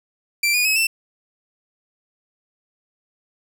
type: tone with pitch steps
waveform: sawtooth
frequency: 2349 / 2453 / 2562 / 2675 Hz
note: D7 / D#7 / E7 / E7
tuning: 0 / -25 / -50 / +25 cents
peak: -13 dBFS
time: 0.43-0.87 s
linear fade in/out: 5 ms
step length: 110 ms
effects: none